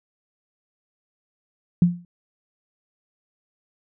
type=tone with exponential decay; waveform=sine; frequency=174.61 Hz; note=F3; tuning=in tune; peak=-9 dBFS; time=1.82-2.05 s; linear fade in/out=2 ms; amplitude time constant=49 ms; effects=none